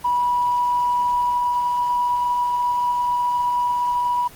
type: tone with tanh clipping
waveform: triangle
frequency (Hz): 975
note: B5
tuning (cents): -23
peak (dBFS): -16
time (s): 0.04-4.28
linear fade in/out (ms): 10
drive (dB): 1
effects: pink hiss -43 dBFS RMS until 4.35 s + Opus 24 kbps